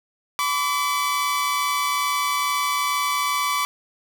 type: tone pair together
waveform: sawtooth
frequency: 1008.7 / 1151 Hz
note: B5 / D6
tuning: +36 / -35 cents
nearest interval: major second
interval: 229 cents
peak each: -23 / -18 dBFS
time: 0.39-3.65 s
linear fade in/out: 0 ms
effects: none